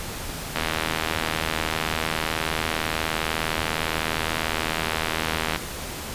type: click train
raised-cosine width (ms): 0.3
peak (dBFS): -7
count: 400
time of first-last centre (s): 0.56-5.56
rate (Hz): 79.8
effects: pink hiss -33 dBFS RMS until 6.14 s + resampled to 32000 Hz